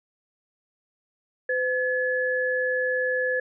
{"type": "tone pair together", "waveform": "sine", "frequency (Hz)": [508, 1708.7], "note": ["B4", "G#6"], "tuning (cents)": [49, 49], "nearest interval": "octave + major sixth", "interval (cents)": 2100, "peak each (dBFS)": -25, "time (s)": [1.49, 3.4], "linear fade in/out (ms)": 5, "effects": []}